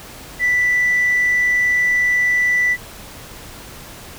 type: tone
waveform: sine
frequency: 1975.5 Hz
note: B6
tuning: in tune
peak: -12 dBFS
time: 0.39-2.77 s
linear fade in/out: 50 ms
effects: tanh soft clip ceiling -10 dBFS + pink hiss -37 dBFS RMS until 4.18 s